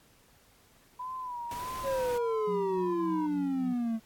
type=tone with vibrato; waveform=sine; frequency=987.8 Hz; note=B5; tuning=in tune; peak=-35 dBFS; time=0.99-3.27 s; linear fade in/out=10 ms; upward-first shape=sine; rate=1.6 Hz; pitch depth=76 cents each way
type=noise; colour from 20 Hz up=pink; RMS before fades=-44 dBFS; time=1.51-2.18 s; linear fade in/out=2 ms
type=exponential sweep; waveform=triangle; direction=down; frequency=554.4 to 220 Hz; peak=-26 dBFS; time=1.83-4 s; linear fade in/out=50 ms
type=tone with tremolo; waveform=sine; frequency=182.3 Hz; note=F#3; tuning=25 cents flat; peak=-34 dBFS; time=2.47-3.74 s; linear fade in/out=10 ms; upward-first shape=triangle; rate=3.5 Hz; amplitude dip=65%
effects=pink hiss -62 dBFS RMS until 4.05 s + AAC 64 kbps